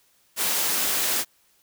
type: high-pass noise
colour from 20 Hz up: white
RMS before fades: -24 dBFS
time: 0.36-1.25 s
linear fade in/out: 50 ms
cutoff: 200 Hz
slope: 12 dB/octave
effects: white hiss -63 dBFS RMS until 1.62 s